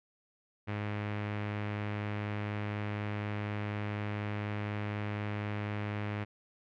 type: tone with low-pass filter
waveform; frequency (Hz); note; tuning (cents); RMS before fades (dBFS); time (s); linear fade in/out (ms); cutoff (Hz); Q
sawtooth; 104.1; G#2; +5; -36; 0.67-6.25; 20; 2300; 2
effects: none